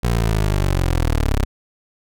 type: linear sweep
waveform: 20% pulse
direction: down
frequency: 59.8 to 32.7 Hz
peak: -11 dBFS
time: 0.03-1.45 s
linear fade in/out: 10 ms
effects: none